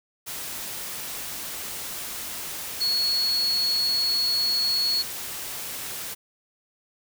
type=tone in noise; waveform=sine; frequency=4357 Hz; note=C#8; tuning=31 cents flat; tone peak=-21 dBFS; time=2.8-5.03 s; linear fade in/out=20 ms; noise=white; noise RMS=-34 dBFS; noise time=0.26-6.15 s; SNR=+10 dB; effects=none